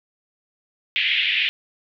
white band-pass noise, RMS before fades -21 dBFS, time 0.96-1.49 s, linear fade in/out 0 ms, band 2000 to 3300 Hz, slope 48 dB/octave, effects none

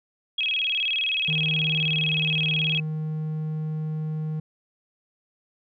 sine tone with vibrato, 2900 Hz, F#7, 35 cents flat, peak -22 dBFS, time 0.38-2.8 s, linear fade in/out 5 ms, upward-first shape square, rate 19 Hz, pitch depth 220 cents each way
triangle tone, 155.56 Hz, D#3, in tune, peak -24 dBFS, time 1.28-4.4 s, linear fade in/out 5 ms
effects none

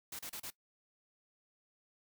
white noise bursts, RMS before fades -44 dBFS, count 4, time 0.12-0.503 s, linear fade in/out 5 ms, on 71 ms, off 33 ms, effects noise-tail reverb RT60 0.1 s tail -19 dB re dry

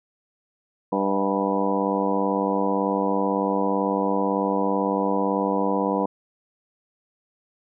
harmonic tone with a mistuned harmonic, 98 Hz, G2, in tune, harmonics 2 / 3 / 4 / 5 / 6 / 7 / 8 / 9 / 10, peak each -27 / -27 / -32 / -26 / -32 / -32 / -32 / -32 / -28 dBFS, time 0.92-6.06 s, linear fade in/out 5 ms, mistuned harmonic 6, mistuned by +43 cents, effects none

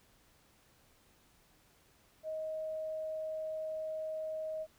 sine tone, 629 Hz, D#5, 19 cents sharp, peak -36 dBFS, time 2.23-4.67 s, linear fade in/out 50 ms, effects pink hiss -67 dBFS RMS until 4.78 s

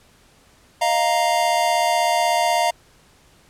square chord, Eb suspended second, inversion none, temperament equal, 622.3 / 698.5 / 932.3 Hz, Eb5 / F5 / Bb5, 0 / 0 / 0 cents, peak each -25 / -20 / -22 dBFS, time 0.81-2.71 s, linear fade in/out 10 ms, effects pink hiss -54 dBFS RMS until 3.49 s + low-pass 11000 Hz 12 dB/octave

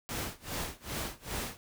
pink noise with tremolo, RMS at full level -35 dBFS, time 0.09-1.57 s, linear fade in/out 0 ms, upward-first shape sine, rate 2.5 Hz, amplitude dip 95%, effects none

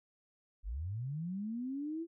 sine linear sweep, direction up, 41.2 to 340.6 Hz, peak -36 dBFS, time 0.63-2.07 s, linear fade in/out 50 ms, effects none

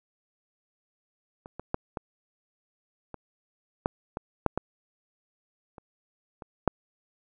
clicks, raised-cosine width 1 ms, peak -28 / -23 / -12 / -18 / -24 / -10 / -18 / -7 / -13 / -30 / -27 / -6 dBFS, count 12, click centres 1.459 / 1.596 / 1.744 / 1.972 / 3.143 / 3.859 / 4.171 / 4.463 / 4.576 / 5.782 / 6.422 / 6.677 s, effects none

